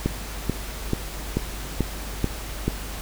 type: click train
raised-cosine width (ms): 3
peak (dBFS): -8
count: 7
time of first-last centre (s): 0.06-2.68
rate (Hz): 2.29
effects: added 50 Hz sine -33 dBFS peak until 3.01 s + pink hiss -36 dBFS RMS until 3.01 s